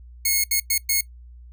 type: tone bursts at uneven times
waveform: 5% pulse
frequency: 2177 Hz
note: C#7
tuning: 32 cents flat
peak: -8 dBFS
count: 4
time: 0.25-0.44 / 0.51-0.6 / 0.7-0.78 / 0.89-1.01 s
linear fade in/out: 5 ms
effects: noise-tail reverb RT60 0.1 s tail -20 dB re dry + added 60 Hz sine -41 dBFS peak until 1.52 s